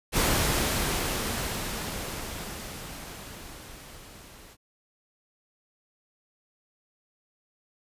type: noise with level ramp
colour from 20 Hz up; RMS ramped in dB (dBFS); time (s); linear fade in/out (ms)
pink; -23 to -50; 0.12-4.57; 50
effects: resampled to 32000 Hz